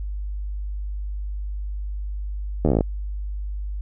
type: slowing click train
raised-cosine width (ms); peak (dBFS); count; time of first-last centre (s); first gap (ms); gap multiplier
2; -6; 11; 2.65-2.808; 12; 1.06
effects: added 50 Hz sine -26 dBFS peak until 3.81 s